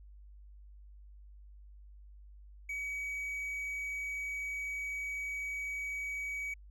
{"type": "tone", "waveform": "triangle", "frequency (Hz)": 2268, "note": "C#7", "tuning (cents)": 39, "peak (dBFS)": -34, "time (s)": [2.69, 6.54], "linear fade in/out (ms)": 5, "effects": ["added 50 Hz sine -51 dBFS peak until 6.7 s"]}